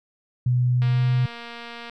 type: tone with pitch glide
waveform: sine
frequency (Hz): 124.1 to 126.63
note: B2 to B2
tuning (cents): +9 to +44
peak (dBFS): -17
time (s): 0.46-1.26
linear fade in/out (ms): 5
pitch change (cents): +35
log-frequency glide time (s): 0.76-1.01
type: click train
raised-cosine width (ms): 0.3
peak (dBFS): -22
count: 254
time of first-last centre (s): 0.82-1.897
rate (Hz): 235
effects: none